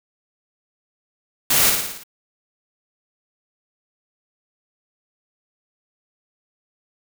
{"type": "noise with echo", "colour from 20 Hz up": "white", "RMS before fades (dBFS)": -17, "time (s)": [1.5, 1.7], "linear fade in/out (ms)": 5, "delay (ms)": 56, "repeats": 6, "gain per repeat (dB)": -4, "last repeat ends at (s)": 2.036, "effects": []}